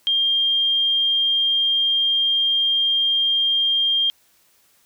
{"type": "tone", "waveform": "sine", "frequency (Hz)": 3204, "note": "G7", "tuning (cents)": 37, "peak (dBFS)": -16, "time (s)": [0.07, 4.1], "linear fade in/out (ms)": 0, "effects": ["white hiss -59 dBFS RMS until 4.85 s"]}